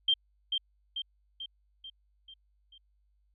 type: tone with echo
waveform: sine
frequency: 3165 Hz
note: G7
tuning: 16 cents sharp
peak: -22 dBFS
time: 0.08-0.14 s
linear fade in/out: 5 ms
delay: 440 ms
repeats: 6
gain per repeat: -5 dB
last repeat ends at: 2.78 s
effects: added 50 Hz sine -67 dBFS peak until 3.34 s